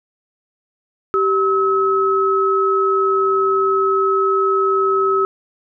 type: tone pair together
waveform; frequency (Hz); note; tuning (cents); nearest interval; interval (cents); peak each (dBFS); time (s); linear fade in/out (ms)
sine; 388 / 1288.6; G4 / E6; -18 / -40; octave + major sixth; 2078; -16; 1.14-5.25; 0
effects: none